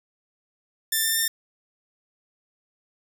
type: tone with pitch steps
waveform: 5% pulse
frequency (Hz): 1779 / 1792.4 / 1805.9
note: A6 / A6 / A6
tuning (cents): +19 / +32 / +45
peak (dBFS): -11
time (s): 0.92-1.28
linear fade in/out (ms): 5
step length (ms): 120
effects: none